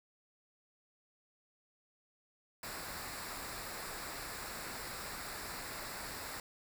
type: noise with comb filter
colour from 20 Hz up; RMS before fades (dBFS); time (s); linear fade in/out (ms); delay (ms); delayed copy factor
pink; -44; 2.63-6.4; 2; 0.32; -0.6
effects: none